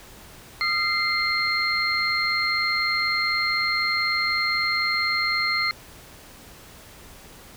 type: tone cluster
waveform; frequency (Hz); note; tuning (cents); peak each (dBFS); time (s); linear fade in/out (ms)
sine; 1233 / 1357 / 2090 / 4230; D#6 / E6 / C7 / C8; -16 / +50 / -2 / +18; -31 / -31 / -23 / -26; 0.61-5.71; 0
effects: pink hiss -46 dBFS RMS until 7.56 s